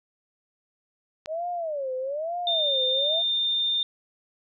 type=click; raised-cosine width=0.2 ms; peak=-21 dBFS; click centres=1.259 s
type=tone with vibrato; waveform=sine; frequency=603 Hz; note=D5; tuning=46 cents sharp; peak=-27 dBFS; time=1.27-3.23 s; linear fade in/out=50 ms; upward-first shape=sine; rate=1.1 Hz; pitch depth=280 cents each way
type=tone; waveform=sine; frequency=3613 Hz; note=A7; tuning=45 cents sharp; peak=-22 dBFS; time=2.47-3.83 s; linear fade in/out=2 ms
effects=none